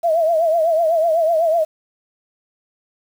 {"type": "tone with vibrato", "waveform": "sine", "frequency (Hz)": 655, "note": "E5", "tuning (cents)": -11, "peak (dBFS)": -13, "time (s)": [0.03, 1.65], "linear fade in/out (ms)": 20, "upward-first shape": "triangle", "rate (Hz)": 8, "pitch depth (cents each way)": 110, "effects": ["7-bit"]}